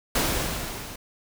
pink noise with level ramp, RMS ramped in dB -22 to -39 dBFS, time 0.15-0.96 s, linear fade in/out 5 ms, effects none

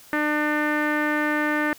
sawtooth tone with low-pass filter, 300 Hz, D4, 37 cents sharp, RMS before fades -23 dBFS, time 0.13-1.73 s, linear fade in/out 0 ms, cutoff 1800 Hz, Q 4.9, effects white hiss -49 dBFS RMS until 1.78 s

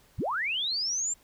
sine linear sweep, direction up, 31.73 to 7460 Hz, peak -27 dBFS, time 0.18-1.14 s, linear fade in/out 10 ms, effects pink hiss -61 dBFS RMS until 1.23 s

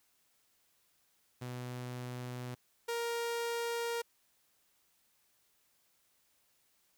sawtooth tone pair in turn, 124.3 / 468.3 Hz, B2 / A#4, +12 / +8 cents, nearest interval octave + major seventh, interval 2296 cents, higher second, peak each -36 / -30 dBFS, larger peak second, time 1.41-2.55 / 2.88-4.02 s, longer neither, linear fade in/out 10 ms, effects white hiss -73 dBFS RMS until 6.97 s

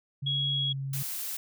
sine tone with pitch glide, 138.59 to 136.13 Hz, C#3 to C#3, 0 to -31 cents, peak -31 dBFS, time 0.22-1.03 s, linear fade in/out 10 ms, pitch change -31 cents, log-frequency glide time 0.51-0.74 s
sine tone, 3322 Hz, G#7, in tune, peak -27 dBFS, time 0.26-0.73 s, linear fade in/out 10 ms
blue noise, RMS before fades -35 dBFS, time 0.93-1.37 s, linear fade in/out 5 ms
effects none

